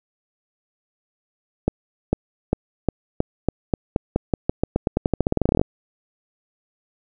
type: accelerating click train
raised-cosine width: 2 ms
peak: -4 dBFS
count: 29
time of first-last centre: 1.68-5.614 s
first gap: 450 ms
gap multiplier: 0.89
effects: none